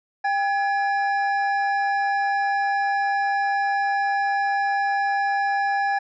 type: tone pair together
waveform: triangle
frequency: 797 / 1692.1 Hz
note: G5 / G#6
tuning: +28 / +32 cents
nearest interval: octave + minor second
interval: 1304 cents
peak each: -19 / -24 dBFS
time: 0.24-5.99 s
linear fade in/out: 10 ms
effects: resampled to 16000 Hz